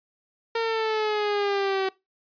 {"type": "exponential sweep", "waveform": "sawtooth", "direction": "down", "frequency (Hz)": [460, 380], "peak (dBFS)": -19, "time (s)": [0.55, 1.89], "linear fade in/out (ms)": 5, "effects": ["noise-tail reverb RT60 0.2 s tail -21 dB re dry", "resampled to 11025 Hz"]}